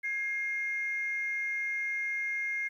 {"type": "tone pair together", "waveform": "sine", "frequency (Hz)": [1661.2, 2128], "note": ["G#6", "C7"], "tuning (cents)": [0, 29], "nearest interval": "major third", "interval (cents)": 429, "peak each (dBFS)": [-37, -30], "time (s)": [0.03, 2.69], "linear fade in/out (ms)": 20, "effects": ["tanh soft clip ceiling -24 dBFS", "11-bit"]}